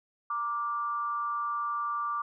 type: tone with amplitude modulation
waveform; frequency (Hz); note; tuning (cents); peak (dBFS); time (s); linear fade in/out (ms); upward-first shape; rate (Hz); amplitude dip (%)
sine; 1174.7; D6; 0; -26; 0.3-2.22; 5; sine; 240; 60
effects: none